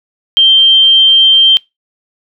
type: tone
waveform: sine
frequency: 3148 Hz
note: G7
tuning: 7 cents sharp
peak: -3 dBFS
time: 0.37-1.57 s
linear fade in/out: 0 ms
effects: noise-tail reverb RT60 0.2 s tail -23 dB re dry